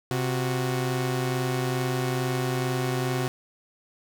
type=tone pair together; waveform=sawtooth; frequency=130 / 367.7 Hz; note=C3 / F#4; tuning=-11 / -11 cents; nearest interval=octave + tritone; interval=1800 cents; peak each=-22 / -26 dBFS; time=0.11-3.28 s; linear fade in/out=0 ms; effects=none